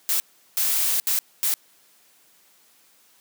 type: noise bursts at uneven times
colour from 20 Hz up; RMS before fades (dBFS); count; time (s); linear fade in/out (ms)
blue; -22; 4; 0.09-0.2 / 0.57-1 / 1.07-1.19 / 1.43-1.54; 0
effects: white hiss -58 dBFS RMS until 3.2 s + high-pass 150 Hz 12 dB/octave